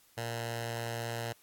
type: tone with notch filter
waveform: 10% pulse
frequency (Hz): 116.54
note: A#2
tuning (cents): 0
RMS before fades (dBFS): -37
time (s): 0.17-1.33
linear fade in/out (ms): 10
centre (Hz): 280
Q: 0.8
effects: white hiss -64 dBFS RMS until 1.42 s + AAC 64 kbps